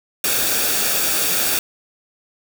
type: noise with comb filter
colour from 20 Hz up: white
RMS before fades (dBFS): -19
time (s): 0.24-1.59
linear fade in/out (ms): 2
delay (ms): 0.98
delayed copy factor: -0.5
effects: none